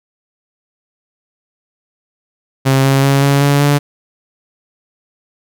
sawtooth tone with pitch steps, 134.4 / 136.28 / 138.18 / 140.11 / 142.06 / 144.05 Hz, C3 / C#3 / C#3 / C#3 / C#3 / D3, +47 / -29 / -5 / +19 / +43 / -33 cents, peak -5 dBFS, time 2.65-3.79 s, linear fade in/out 20 ms, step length 190 ms, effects none

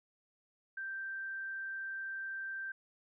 sine tone, 1568 Hz, G6, in tune, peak -38 dBFS, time 0.77-2.72 s, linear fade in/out 5 ms, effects none

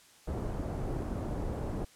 pink low-pass noise, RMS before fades -35 dBFS, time 0.27-1.85 s, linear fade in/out 10 ms, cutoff 640 Hz, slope 12 dB/octave, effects white hiss -59 dBFS RMS until 1.95 s + low-pass 10000 Hz 12 dB/octave

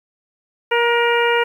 harmonic tone with a mistuned harmonic, 471.8 Hz, A#4, 21 cents sharp, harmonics 1 / 2 / 3 / 4 / 5 / 6, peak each -17 / -20 / -22 / -23 / -24 / -25 dBFS, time 0.71-1.44 s, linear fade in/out 10 ms, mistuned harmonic 3, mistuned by +18 cents, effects 8-bit

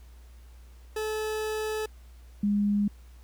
40% pulse / sine tone pair in turn, 432.2 / 204.8 Hz, A4 / G#3, -31 / -24 cents, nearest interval octave + minor second, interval 1293 cents, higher first, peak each -28 / -22 dBFS, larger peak second, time 0.96-1.86 / 2.43-2.88 s, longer first, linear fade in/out 5 ms, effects added 60 Hz sine -47 dBFS peak until 3.23 s + pink hiss -62 dBFS RMS until 3.23 s

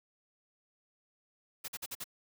white noise bursts, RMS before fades -40 dBFS, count 5, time 1.64-2.042 s, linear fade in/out 10 ms, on 42 ms, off 48 ms, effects none

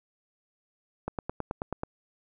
click train, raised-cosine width 1 ms, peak -17 dBFS, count 8, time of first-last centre 1.08-1.834 s, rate 9.28 Hz, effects none

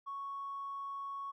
triangle tone with tanh clipping, 1108.7 Hz, C#6, in tune, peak -39 dBFS, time 0.06-1.32 s, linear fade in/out 20 ms, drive 4 dB, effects none

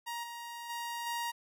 sawtooth tone with level steps, 942 Hz, A#5, 18 cents sharp, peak -33 / -38 / -33 / -30 dBFS, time 0.06-1.32 s, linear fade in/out 20 ms, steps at 0.23 / 0.69 / 1.06 s, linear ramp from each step 10 ms, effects none

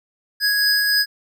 square tone pair together, 1661.2 / 4987 Hz, G#6 / D#8, 0 / +3 cents, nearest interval octave + perfect fifth, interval 1903 cents, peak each -19 dBFS, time 0.4-1.06 s, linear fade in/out 50 ms, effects none

